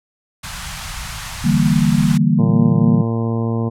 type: band-stop noise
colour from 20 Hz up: pink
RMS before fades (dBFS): -28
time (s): 0.43-2.18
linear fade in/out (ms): 10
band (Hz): 160 to 840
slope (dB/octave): 24
type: chord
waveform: sine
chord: E half-diminished seventh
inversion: third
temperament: equal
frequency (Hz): 146.83 / 164.81 / 196 / 233.1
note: D3 / E3 / G3 / Bb3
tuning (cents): 0 / 0 / 0 / 0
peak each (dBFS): -17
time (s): 1.44-3.02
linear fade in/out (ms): 10
type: harmonic tone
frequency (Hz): 114.7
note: A#2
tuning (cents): -28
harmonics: 1 / 2 / 3 / 4 / 5 / 6 / 7 / 8 / 9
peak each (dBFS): -19 / -21 / -28 / -27 / -34 / -35 / -38 / -37 / -35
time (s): 2.38-3.7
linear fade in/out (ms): 20
effects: low-pass 11000 Hz 12 dB/octave